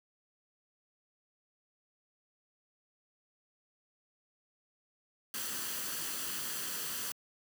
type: noise with comb filter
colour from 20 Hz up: white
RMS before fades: -38 dBFS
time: 5.34-7.12 s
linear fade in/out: 2 ms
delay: 0.66 ms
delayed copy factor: +0.5
effects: high-pass 150 Hz 12 dB/octave